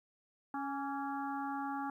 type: harmonic tone with a mistuned harmonic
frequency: 277.2 Hz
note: C#4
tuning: in tune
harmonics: 1 / 3 / 4 / 5 / 6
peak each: -40 / -39 / -45 / -46 / -52 dBFS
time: 0.54-1.9 s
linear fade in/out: 2 ms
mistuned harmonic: 4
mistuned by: +61 cents
effects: 12-bit